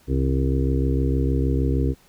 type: harmonic tone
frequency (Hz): 66.5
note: C2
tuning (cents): +29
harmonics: 1 / 2 / 4 / 5 / 6 / 7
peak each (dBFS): -21 / -24 / -26 / -30 / -30 / -32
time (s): 0.07-1.95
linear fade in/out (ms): 50
effects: pink hiss -56 dBFS RMS until 2.08 s